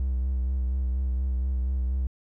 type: tone with vibrato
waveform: triangle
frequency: 64.2 Hz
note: C2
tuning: 32 cents flat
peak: -21 dBFS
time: 0-2.07 s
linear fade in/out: 0 ms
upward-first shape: sine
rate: 4.2 Hz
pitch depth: 47 cents each way
effects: tanh soft clip ceiling -17 dBFS